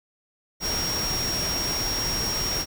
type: tone in noise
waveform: sine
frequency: 5588 Hz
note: F8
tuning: in tune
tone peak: -26 dBFS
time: 0.6-2.66 s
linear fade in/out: 50 ms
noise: pink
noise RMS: -30 dBFS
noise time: 0.6-2.66 s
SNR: +1 dB
effects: none